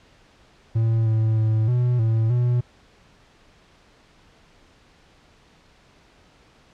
triangle tone with pitch steps, 113 / 110.6 / 109.8 / 123.1 / 112 / 122.2 Hz, A2 / A2 / A2 / B2 / A2 / B2, +47 / +9 / -3 / -5 / +31 / -18 cents, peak -15 dBFS, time 0.75-2.61 s, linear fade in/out 10 ms, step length 310 ms, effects pink hiss -55 dBFS RMS until 6.73 s + low-pass 5000 Hz 12 dB/octave

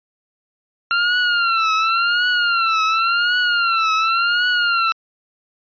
sawtooth tone with vibrato, 1377 Hz, F6, 25 cents flat, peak -11 dBFS, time 0.91-4.92 s, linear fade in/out 0 ms, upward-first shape triangle, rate 0.91 Hz, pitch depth 120 cents each way, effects resampled to 11025 Hz

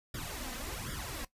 pink noise with flanger, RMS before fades -40 dBFS, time 0.14-1.25 s, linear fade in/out 5 ms, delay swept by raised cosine 0.57 to 3.97 ms, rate 1.3 Hz, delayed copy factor +0.9, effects noise-tail reverb RT60 0.1 s tail -17 dB re dry + resampled to 32000 Hz

